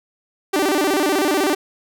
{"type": "tone with vibrato", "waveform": "sawtooth", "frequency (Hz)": 339.4, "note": "F4", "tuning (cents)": -49, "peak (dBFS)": -12, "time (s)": [0.53, 1.55], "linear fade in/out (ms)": 10, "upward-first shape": "square", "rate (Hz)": 16, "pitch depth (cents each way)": 230, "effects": []}